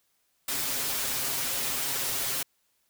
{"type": "noise with comb filter", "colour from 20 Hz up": "white", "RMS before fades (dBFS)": -30, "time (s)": [0.48, 2.43], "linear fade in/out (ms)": 5, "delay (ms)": 7.4, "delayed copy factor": 0.95, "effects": ["white hiss -72 dBFS RMS until 2.89 s"]}